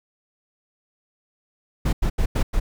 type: noise bursts at uneven times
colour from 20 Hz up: brown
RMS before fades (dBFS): -19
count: 5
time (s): 1.85-1.93 / 2.02-2.1 / 2.18-2.26 / 2.35-2.43 / 2.53-2.6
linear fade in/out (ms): 10
effects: none